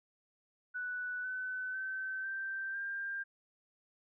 sine tone with pitch steps, 1484 / 1510.8 / 1538.1 / 1565.9 / 1594.2 Hz, F#6 / F#6 / G6 / G6 / G6, +5 / +36 / -33 / -2 / +29 cents, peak -36 dBFS, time 0.74-3.24 s, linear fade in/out 20 ms, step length 500 ms, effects none

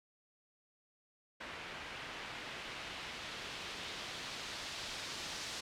white noise with low-pass filter sweep, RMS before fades -45 dBFS, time 1.4-5.61 s, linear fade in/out 10 ms, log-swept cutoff 2300 to 5100 Hz, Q 1.1, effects none

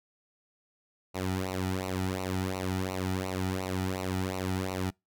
sawtooth tone with flanger, 93.5 Hz, F#2, 19 cents sharp, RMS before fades -32 dBFS, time 1.14-4.91 s, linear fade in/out 20 ms, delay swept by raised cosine 0.59 to 1.89 ms, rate 2.8 Hz, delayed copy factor -0.85, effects noise-tail reverb RT60 0.2 s tail -26 dB re dry

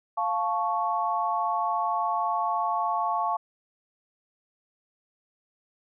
sine chord, F augmented, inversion none, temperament equal with one note detuned, 698.5 / 874.9 / 1108.7 Hz, F5 / A5 / C#6, 0 / -10 / 0 cents, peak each -29 / -28 / -28 dBFS, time 0.17-3.37 s, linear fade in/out 10 ms, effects none

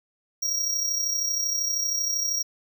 square tone with amplitude modulation, 5650 Hz, F8, 19 cents sharp, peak -22 dBFS, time 0.42-2.43 s, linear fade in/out 10 ms, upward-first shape sine, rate 32.8 Hz, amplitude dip 50%, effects none

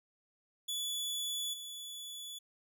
sawtooth tone with level steps, 3434 Hz, A7, 43 cents flat, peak -32 / -40 dBFS, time 0.68-2.39 s, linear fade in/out 10 ms, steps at 1.53 s, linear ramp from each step 10 ms, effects none

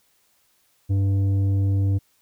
sine tone with tanh clipping, 98 Hz, G2, in tune, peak -19 dBFS, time 0.89-1.99 s, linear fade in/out 20 ms, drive 8 dB, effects white hiss -64 dBFS RMS until 2.21 s

